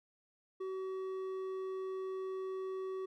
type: tone with hard clipping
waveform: sine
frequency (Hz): 378.7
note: F#4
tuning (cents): +40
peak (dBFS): -39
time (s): 0.6-3.06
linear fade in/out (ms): 10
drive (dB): 6
effects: none